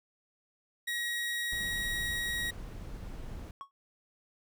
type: tone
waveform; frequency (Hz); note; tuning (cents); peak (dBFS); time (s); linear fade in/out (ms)
30% pulse; 1899; A#6; +32; -29; 0.87-2.51; 10
type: noise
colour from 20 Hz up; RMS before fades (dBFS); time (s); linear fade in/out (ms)
brown; -42; 1.52-3.51; 2
type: tone with exponential decay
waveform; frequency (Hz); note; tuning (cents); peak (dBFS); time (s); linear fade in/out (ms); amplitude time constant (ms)
triangle; 1106; C#6; -4; -34; 3.61-3.71; 0; 20
effects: none